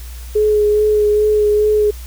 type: tone with vibrato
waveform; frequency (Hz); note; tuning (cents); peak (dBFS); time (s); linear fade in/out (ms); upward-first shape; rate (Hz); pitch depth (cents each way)
sine; 421.8; G#4; +27; -10; 0.35-1.91; 10; sine; 2.4; 17
effects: added 60 Hz sine -28 dBFS peak until 2.06 s + white hiss -40 dBFS RMS until 2.06 s